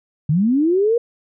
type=linear sweep; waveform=sine; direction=up; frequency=138.3 to 483.1 Hz; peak=-13 dBFS; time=0.29-0.98 s; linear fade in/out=5 ms; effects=none